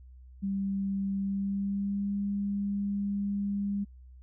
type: tone with pitch glide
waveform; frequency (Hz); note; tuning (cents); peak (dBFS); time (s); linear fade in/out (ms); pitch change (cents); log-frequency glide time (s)
sine; 196 to 201; G3 to G3; 0 to +44; -28; 0.42-3.85; 20; +44; 1.18-2.14
effects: added 63 Hz sine -48 dBFS peak until 4.22 s